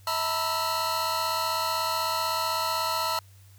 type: tone cluster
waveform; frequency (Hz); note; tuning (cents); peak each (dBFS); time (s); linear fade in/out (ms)
45% pulse; 644 / 909 / 985 / 1320 / 4264; E5 / A#5 / B5 / E6 / C8; -41 / -44 / -5 / +2 / +32; -35 / -33 / -31 / -30 / -33; 0.07-3.19; 2
effects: added 97 Hz sine -50 dBFS peak until 3.58 s + white hiss -60 dBFS RMS until 3.58 s